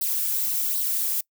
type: noise with flanger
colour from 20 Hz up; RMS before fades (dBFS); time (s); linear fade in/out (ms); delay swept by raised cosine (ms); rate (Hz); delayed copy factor
violet; -25; 0.01-1.21; 5; 0.21 to 3.51; 1.3; +0.65
effects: noise-tail reverb RT60 0.1 s tail -24 dB re dry